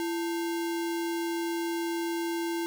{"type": "tone with sample-and-hold", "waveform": "sine", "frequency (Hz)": 336.6, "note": "E4", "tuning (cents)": 36, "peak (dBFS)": -28, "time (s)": [0, 2.66], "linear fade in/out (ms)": 0, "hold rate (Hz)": 1225, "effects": []}